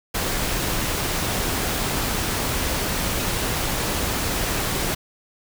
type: noise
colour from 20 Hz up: pink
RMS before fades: -24 dBFS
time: 0.14-4.95 s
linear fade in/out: 10 ms
effects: none